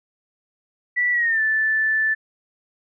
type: tone with pitch glide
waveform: sine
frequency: 1960 to 1756.3 Hz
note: B6 to A6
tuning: -14 to -4 cents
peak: -17 dBFS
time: 0.96-2.15 s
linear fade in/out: 20 ms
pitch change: -190 cents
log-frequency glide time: 1.12-1.41 s
effects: none